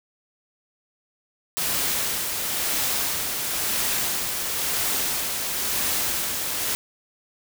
white noise with tremolo, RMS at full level -24 dBFS, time 1.57-6.75 s, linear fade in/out 0 ms, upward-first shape sine, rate 0.98 Hz, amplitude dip 35%, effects none

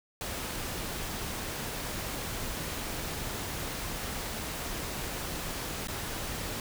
pink noise with dropouts, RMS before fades -36 dBFS, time 0.21-6.6 s, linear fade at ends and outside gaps 1 ms, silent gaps 5.873-5.883 s, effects none

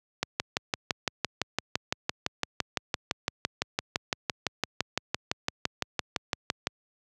click train, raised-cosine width 0.2 ms, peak -8 dBFS, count 39, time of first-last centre 0.23-6.671 s, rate 5.9 Hz, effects high-pass 80 Hz 12 dB/octave

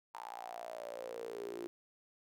sawtooth tone with high-pass filter sweep, 58.27 Hz, A#1, in tune, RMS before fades -45 dBFS, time 0.14-1.67 s, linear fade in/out 0 ms, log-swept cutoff 920 to 350 Hz, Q 9.5, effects none

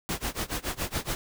pink noise with tremolo, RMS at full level -29 dBFS, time 0.09-1.15 s, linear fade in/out 0 ms, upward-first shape sine, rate 7.1 Hz, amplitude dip 95%, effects none

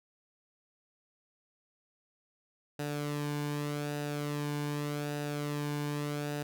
sawtooth tone with flanger, 146.6 Hz, D3, 3 cents flat, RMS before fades -35 dBFS, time 2.79-6.43 s, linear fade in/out 5 ms, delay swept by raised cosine 0.91 to 1.56 ms, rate 0.84 Hz, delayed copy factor -0.55, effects none

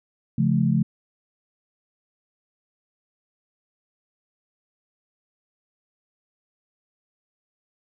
sine chord, Db augmented, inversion none, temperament just, 138.59 / 173.24 / 216.5 Hz, Db3 / F3 / A3, 0 / -14 / -28 cents, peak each -22 dBFS, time 0.38-0.83 s, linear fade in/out 5 ms, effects none

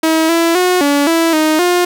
sawtooth tone with pitch steps, 320.5 / 333.9 / 362.9 / 285.8 / 330.3 / 311 / 354.9 Hz, E4 / E4 / F#4 / D4 / E4 / D#4 / F4, -49 / +22 / -34 / -47 / +4 / -1 / +28 cents, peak -6 dBFS, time 0.03-1.85 s, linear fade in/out 5 ms, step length 260 ms, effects none

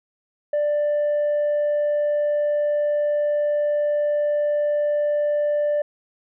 sine tone, 590 Hz, D5, 8 cents sharp, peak -16 dBFS, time 0.53-5.82 s, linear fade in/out 5 ms, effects tanh soft clip ceiling -17 dBFS

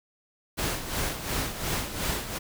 pink noise with tremolo, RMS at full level -28 dBFS, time 0.57-2.39 s, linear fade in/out 20 ms, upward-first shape sine, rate 2.8 Hz, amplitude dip 65%, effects none

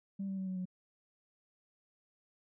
sine tone with pitch steps, 196 / 192.74 / 189.54 / 186.39 / 183.3 Hz, G3 / G3 / F#3 / F#3 / F#3, 0 / -29 / +42 / +13 / -16 cents, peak -34 dBFS, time 0.19-0.655 s, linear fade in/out 10 ms, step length 93 ms, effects tanh soft clip ceiling -32 dBFS

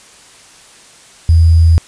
sine tone with sample-and-hold, 82.41 Hz, E2, in tune, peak -4 dBFS, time 1.29-1.78 s, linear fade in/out 0 ms, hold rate 4900 Hz, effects white hiss -41 dBFS RMS until 1.87 s + resampled to 22050 Hz

